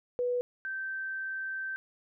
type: tone pair in turn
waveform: sine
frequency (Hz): 491.4 / 1554.7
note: B4 / G6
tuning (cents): -9 / -15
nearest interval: octave + minor sixth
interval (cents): 1994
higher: second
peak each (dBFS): -27 / -33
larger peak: first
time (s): 0.19-0.41 / 0.65-1.76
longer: second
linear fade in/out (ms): 0
effects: none